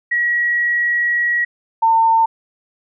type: tone pair in turn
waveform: sine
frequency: 1914 / 903.3 Hz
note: A#6 / A5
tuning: +45 / +45 cents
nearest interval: octave + minor second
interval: 1300 cents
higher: first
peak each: -14 / -10 dBFS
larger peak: second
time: 0.11-1.45 / 1.82-2.26 s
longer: first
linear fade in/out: 10 ms
effects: none

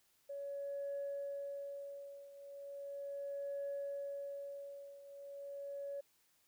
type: tone with tremolo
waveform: sine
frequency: 562 Hz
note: C#5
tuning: 24 cents sharp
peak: -37 dBFS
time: 0.29-6.01 s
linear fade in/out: 10 ms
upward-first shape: triangle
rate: 0.37 Hz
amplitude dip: 85%
effects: tanh soft clip ceiling -35 dBFS + white hiss -74 dBFS RMS until 6.47 s

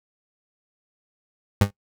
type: tone with exponential decay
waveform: 30% pulse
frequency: 100.7 Hz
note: G2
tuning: 47 cents sharp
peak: -9 dBFS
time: 1.61-1.71 s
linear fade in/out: 5 ms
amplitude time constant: 21 ms
effects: noise-tail reverb RT60 0.1 s tail -18 dB re dry

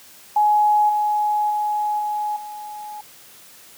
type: tone with level steps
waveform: sine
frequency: 840 Hz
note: G#5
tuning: 19 cents sharp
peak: -13 / -17 / -19 / -21 / -31 dBFS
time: 0.36-3.01 s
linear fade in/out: 5 ms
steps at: 0.89 / 1.5 / 1.99 / 2.36 s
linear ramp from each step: 5 ms
effects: white hiss -46 dBFS RMS until 3.77 s + high-pass 80 Hz 12 dB/octave

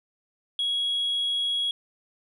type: tone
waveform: sine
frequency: 3322 Hz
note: G#7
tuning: in tune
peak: -22 dBFS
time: 0.59-1.71 s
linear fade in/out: 2 ms
effects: tanh soft clip ceiling -21 dBFS

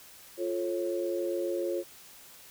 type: chord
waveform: sine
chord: F augmented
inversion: none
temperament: just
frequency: 349.2 / 436.5 / 545.7 Hz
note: F4 / A4 / C#5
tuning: 0 / -14 / -27 cents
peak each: -31 / -37 / -33 dBFS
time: 0.37-1.84 s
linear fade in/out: 50 ms
effects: white hiss -52 dBFS RMS until 2.5 s

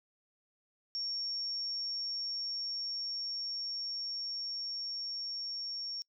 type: tone with level ramp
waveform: sine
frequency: 5510 Hz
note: F8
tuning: 24 cents flat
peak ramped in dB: -34 to -37 dBFS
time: 0.95-6.02 s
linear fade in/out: 0 ms
effects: noise-tail reverb RT60 0.1 s tail -25 dB re dry

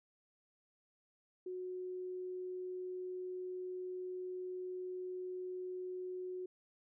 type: tone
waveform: sine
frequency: 366.5 Hz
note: F#4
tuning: 16 cents flat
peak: -40 dBFS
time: 1.46-6.46 s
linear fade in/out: 5 ms
effects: none

